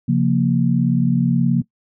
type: chord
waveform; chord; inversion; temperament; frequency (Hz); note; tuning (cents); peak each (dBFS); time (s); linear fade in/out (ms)
sine; Bb minor; first; equal with one note detuned; 135.66 / 174.61 / 233.1; Db3 / F3 / Bb3; -37 / 0 / 0; -18; 0.08-1.62; 10
effects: noise-tail reverb RT60 0.1 s tail -20 dB re dry